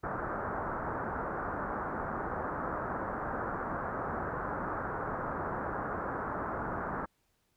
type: low-pass noise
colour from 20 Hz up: white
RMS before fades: -36 dBFS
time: 0.03-7.06 s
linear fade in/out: 10 ms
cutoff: 1500 Hz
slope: 48 dB/octave
effects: pink hiss -75 dBFS RMS until 7.56 s